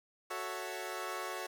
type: chord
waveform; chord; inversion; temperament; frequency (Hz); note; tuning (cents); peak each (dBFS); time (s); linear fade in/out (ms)
15% pulse; F# minor seventh; none; equal; 370 / 440 / 554.4 / 659.3; F#4 / A4 / C#5 / E5; 0 / 0 / 0 / 0; -36 / -38 / -38 / -39; 0.3-1.47; 10
effects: 11-bit